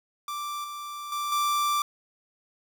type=tone with level steps; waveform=45% pulse; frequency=1174.7 Hz; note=D6; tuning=in tune; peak=-31 / -35 / -28 / -23 dBFS; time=0.28-1.82 s; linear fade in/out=2 ms; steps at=0.64 / 1.12 / 1.32 s; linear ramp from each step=2 ms; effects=none